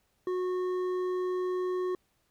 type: tone with hard clipping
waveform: sine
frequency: 365.6 Hz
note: F#4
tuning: 21 cents flat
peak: -30 dBFS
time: 0.27-1.95 s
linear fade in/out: 2 ms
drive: 7 dB
effects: pink hiss -73 dBFS RMS until 2.3 s